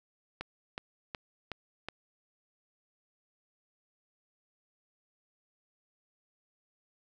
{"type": "click train", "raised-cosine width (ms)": 0.3, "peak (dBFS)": -21, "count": 5, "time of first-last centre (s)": [0.41, 1.886], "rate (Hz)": 2.71, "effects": []}